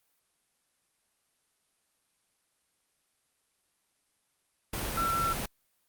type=tone in noise; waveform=sine; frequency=1347 Hz; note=E6; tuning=37 cents sharp; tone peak=-27 dBFS; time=4.97-5.33 s; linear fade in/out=5 ms; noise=pink; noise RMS=-34 dBFS; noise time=4.73-5.46 s; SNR=+4 dB; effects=white hiss -74 dBFS RMS until 5.88 s + Opus 32 kbps